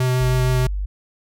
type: tone with vibrato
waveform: square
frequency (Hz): 127.3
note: C3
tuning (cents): -47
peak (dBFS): -17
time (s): 0-0.67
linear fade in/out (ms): 5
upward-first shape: sine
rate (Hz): 6.4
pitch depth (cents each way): 9
type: tone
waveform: sine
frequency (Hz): 49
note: G1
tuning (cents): 0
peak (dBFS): -21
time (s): 0.2-0.86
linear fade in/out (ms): 10
effects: none